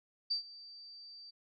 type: tone with ADSR envelope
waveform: sine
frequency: 4648 Hz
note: D8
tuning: 19 cents flat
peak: -29 dBFS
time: 0.3-1.31 s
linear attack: 14 ms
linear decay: 110 ms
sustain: -20 dB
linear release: 15 ms
effects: none